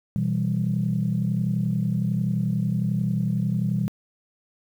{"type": "chord", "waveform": "sine", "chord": "E minor", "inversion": "second", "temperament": "equal", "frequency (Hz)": [123.47, 164.81, 196], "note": ["B2", "E3", "G3"], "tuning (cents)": [0, 0, 0], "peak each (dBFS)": -25, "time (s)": [0.16, 3.88], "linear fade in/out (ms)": 0, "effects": ["tanh soft clip ceiling -13 dBFS", "9-bit"]}